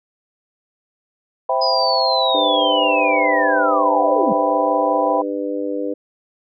sine chord, C major seventh, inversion none, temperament equal, 523.3 / 659.3 / 784 / 987.8 Hz, C5 / E5 / G5 / B5, 0 / 0 / 0 / 0 cents, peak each -21 dBFS, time 1.49-5.22 s, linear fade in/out 5 ms
sine linear sweep, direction down, 5030 to 170.3 Hz, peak -19 dBFS, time 1.61-4.33 s, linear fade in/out 10 ms
harmonic tone, 99.6 Hz, G2, 28 cents sharp, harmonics 3 / 4 / 5 / 6, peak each -24 / -29 / -24 / -32 dBFS, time 2.34-5.94 s, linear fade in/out 10 ms
effects none

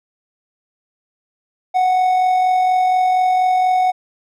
triangle tone with amplitude modulation, 739 Hz, F#5, 2 cents flat, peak -9 dBFS, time 1.74-3.92 s, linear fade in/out 20 ms, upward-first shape sine, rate 44.2 Hz, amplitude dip 30%, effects none

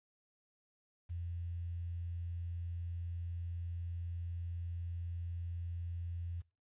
sine tone with quantisation, 86 Hz, F2, 26 cents flat, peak -38 dBFS, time 1.09-6.42 s, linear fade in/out 20 ms, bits 11, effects noise-tail reverb RT60 0.3 s tail -22 dB re dry + resampled to 8000 Hz

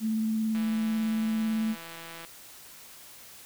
sine tone with vibrato, 220 Hz, A3, in tune, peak -25 dBFS, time 0-1.76 s, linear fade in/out 50 ms, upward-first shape sine, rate 18 Hz, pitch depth 16 cents each way
click train, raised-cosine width 0.3 ms, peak -27 dBFS, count 283, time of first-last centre 0.55-2.249 s, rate 166 Hz
effects white hiss -49 dBFS RMS until 3.45 s

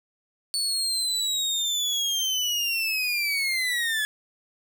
30% pulse linear sweep, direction down, 4465 to 1700 Hz, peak -21 dBFS, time 0.54-4.05 s, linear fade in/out 0 ms, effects none

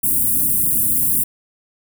white band-stop noise, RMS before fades -17 dBFS, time 0.03-1.24 s, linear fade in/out 10 ms, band 320 to 8900 Hz, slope 48 dB/octave, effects none

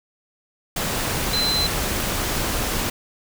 sine tone in noise, 4059 Hz, B7, 47 cents sharp, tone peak -20 dBFS, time 1.33-1.67 s, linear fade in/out 5 ms, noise pink, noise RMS -24 dBFS, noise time 0.76-2.9 s, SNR +1 dB, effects none

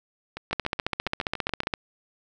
two click trains, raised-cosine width 0.3 ms, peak -18 / -9 dBFS, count 10 / 19, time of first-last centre 0.37-1.634 / 0.53-1.738 s, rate 7.12 / 14.9 Hz, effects none

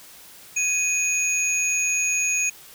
sine tone pair together, 2496 / 6664 Hz, D#7 / G#8, +5 / +5 cents, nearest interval octave + perfect fourth, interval 1700 cents, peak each -21 dBFS, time 0.56-2.5 s, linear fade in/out 10 ms, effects tanh soft clip ceiling -16 dBFS + white hiss -46 dBFS RMS until 2.74 s

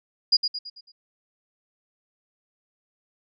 sine tone with echo, 4874 Hz, D#8, 37 cents flat, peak -14 dBFS, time 0.32-0.37 s, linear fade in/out 10 ms, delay 110 ms, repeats 5, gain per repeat -7 dB, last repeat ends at 0.92 s, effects none

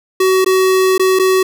square tone with dropouts, 376.2 Hz, F#4, 29 cents sharp, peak -10 dBFS, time 0.2-1.43 s, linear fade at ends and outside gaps 5 ms, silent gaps 0.446-0.461 / 0.98-0.995 / 1.19-1.195 s, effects none

